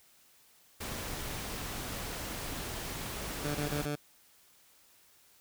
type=noise; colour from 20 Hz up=pink; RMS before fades=-39 dBFS; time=0.8-3.86 s; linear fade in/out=10 ms
type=tone bursts; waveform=15% pulse; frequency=146.83 Hz; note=D3; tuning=in tune; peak=-26 dBFS; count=4; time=3.44-3.958 s; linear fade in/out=10 ms; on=110 ms; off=26 ms
effects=white hiss -63 dBFS RMS until 5.4 s